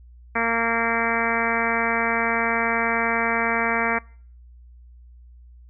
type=harmonic tone; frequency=230.2 Hz; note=A#3; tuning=22 cents flat; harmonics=1 / 2 / 3 / 4 / 5 / 6 / 7 / 8 / 9 / 10; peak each=-29 / -29 / -29 / -29 / -29 / -29 / -29 / -29 / -29 / -29 dBFS; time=0.35-3.99 s; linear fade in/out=10 ms; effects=noise-tail reverb RT60 0.5 s tail -25 dB re dry + added 60 Hz sine -44 dBFS peak until 5.69 s